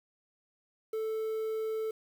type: tone with quantisation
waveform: triangle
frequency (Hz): 440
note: A4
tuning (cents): 0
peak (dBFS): -29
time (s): 0.93-1.91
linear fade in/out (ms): 5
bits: 9
effects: none